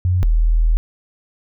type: tone pair in turn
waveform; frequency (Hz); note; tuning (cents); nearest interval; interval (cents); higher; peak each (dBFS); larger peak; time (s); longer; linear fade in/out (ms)
sine; 90.6 / 40.36; F#2 / E1; -36 / -36; octave + major second; 1400; first; -13 / -11; second; 0.05-0.23 / 0.23-0.77; second; 0
effects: none